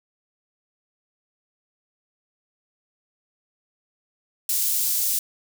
white high-pass noise, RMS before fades -23 dBFS, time 4.49-5.19 s, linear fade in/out 2 ms, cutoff 5900 Hz, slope 12 dB/octave, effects none

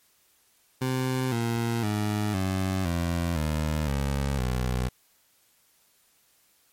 20% pulse tone with pitch steps, 129.4 / 116.62 / 105.11 / 94.73 / 85.37 / 76.94 / 69.34 / 62.5 Hz, C3 / A#2 / G#2 / F#2 / F2 / D#2 / C#2 / B1, -19 / +1 / +21 / +41 / -39 / -19 / +1 / +21 cents, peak -20 dBFS, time 0.81-4.89 s, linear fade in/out 10 ms, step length 510 ms, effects white hiss -64 dBFS RMS until 6.72 s + MP3 64 kbps

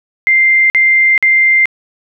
sine tone bursts, 2093 Hz, C7, in tune, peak -6 dBFS, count 3, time 0.27-1.656 s, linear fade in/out 0 ms, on 430 ms, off 48 ms, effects none

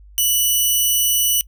5% pulse tone, 2960 Hz, F#7, in tune, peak -6 dBFS, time 0.18-1.41 s, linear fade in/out 0 ms, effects noise-tail reverb RT60 0.1 s tail -23 dB re dry + added 50 Hz sine -41 dBFS peak until 1.47 s

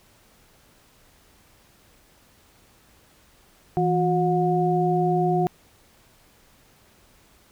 sine tone cluster, 164.9 / 362.4 / 723 Hz, E3 / F#4 / F#5, +1 / -36 / -40 cents, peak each -23 dBFS, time 3.77-5.47 s, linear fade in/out 0 ms, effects pink hiss -57 dBFS RMS until 7.51 s

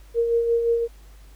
sine tone with tremolo, 466.2 Hz, A#4, in tune, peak -16 dBFS, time 0.14-0.88 s, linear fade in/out 50 ms, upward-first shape sine, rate 5.7 Hz, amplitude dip 45%, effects added 50 Hz sine -44 dBFS peak until 1.35 s + pink hiss -56 dBFS RMS until 1.35 s

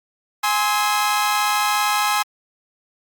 sawtooth chord, Ab augmented, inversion none, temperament equal with one note detuned, 830.6 / 1046.5 / 1284.7 Hz, Ab5 / C6 / E6, 0 / 0 / -45 cents, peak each -17 / -19 / -19 dBFS, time 0.43-2.23 s, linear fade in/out 10 ms, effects Opus 48 kbps

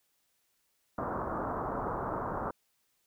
white low-pass noise, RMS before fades -35 dBFS, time 0.98-2.51 s, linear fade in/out 5 ms, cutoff 1300 Hz, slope 48 dB/octave, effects white hiss -75 dBFS RMS until 3.06 s

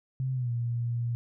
sine tone with pitch glide, 130.81 to 118.58 Hz, C3 to A#2, 0 to +30 cents, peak -27 dBFS, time 0.2-1.15 s, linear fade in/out 0 ms, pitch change -170 cents, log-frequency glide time 0.33-0.51 s, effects none

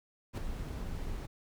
brown noise with ADSR envelope, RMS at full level -30 dBFS, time 0.33-1.27 s, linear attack 46 ms, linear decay 6 ms, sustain -8 dB, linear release 16 ms, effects none

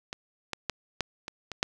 clicks, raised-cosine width 0.2 ms, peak -18 / -14 / -11 / -10 / -19 / -19 / -7 dBFS, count 7, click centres 0.129 / 0.533 / 0.697 / 1.007 / 1.281 / 1.517 / 1.629 s, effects none

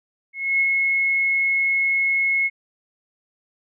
sine tone with ADSR envelope, 2176 Hz, C#7, 33 cents flat, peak -15 dBFS, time 0.33-2.5 s, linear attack 270 ms, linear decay 58 ms, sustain -2 dB, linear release 40 ms, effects none

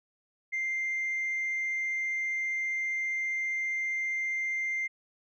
sine tone, 2095 Hz, C7, 2 cents sharp, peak -27 dBFS, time 0.52-4.88 s, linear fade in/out 20 ms, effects tanh soft clip ceiling -26 dBFS

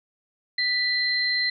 sine tone pair together, 1975.5 / 4119 Hz, B6 / C8, 0 / -28 cents, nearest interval octave + minor second, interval 1272 cents, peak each -24 dBFS, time 0.58-1.5 s, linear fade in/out 5 ms, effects none

